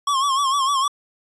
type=tone with vibrato; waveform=square; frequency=1099 Hz; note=C#6; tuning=15 cents flat; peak=-18 dBFS; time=0.07-0.88 s; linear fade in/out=5 ms; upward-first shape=sine; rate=6.6 Hz; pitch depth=84 cents each way; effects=resampled to 22050 Hz